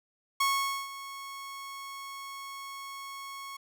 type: tone with ADSR envelope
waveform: sawtooth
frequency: 1100 Hz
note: C#6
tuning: 14 cents flat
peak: -20 dBFS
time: 0.4-3.57 s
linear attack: 7 ms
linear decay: 470 ms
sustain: -16 dB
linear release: 8 ms
effects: none